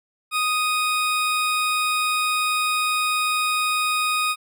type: tone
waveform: 20% pulse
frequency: 1244.5 Hz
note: D#6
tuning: in tune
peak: -15 dBFS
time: 0.31-4.36 s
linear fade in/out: 50 ms
effects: none